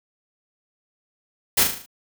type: noise with echo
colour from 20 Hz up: white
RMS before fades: -17 dBFS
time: 1.57-1.64 s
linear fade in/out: 10 ms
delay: 37 ms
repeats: 6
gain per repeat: -5 dB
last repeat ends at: 1.862 s
effects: none